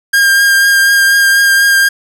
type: tone with vibrato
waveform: 45% pulse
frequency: 1608 Hz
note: G6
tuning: 44 cents sharp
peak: -6 dBFS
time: 0.13-1.89 s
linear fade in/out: 10 ms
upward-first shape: triangle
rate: 4.1 Hz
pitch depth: 17 cents each way
effects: none